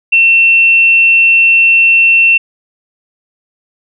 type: tone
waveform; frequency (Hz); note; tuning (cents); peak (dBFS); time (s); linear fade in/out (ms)
sine; 2700; E7; +41; -4; 0.12-2.38; 10
effects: none